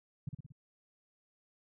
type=tone with echo; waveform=sine; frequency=139.5 Hz; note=C#3; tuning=11 cents sharp; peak=-33 dBFS; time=0.27-0.29 s; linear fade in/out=5 ms; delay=58 ms; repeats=4; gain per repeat=-4 dB; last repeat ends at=0.522 s; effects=none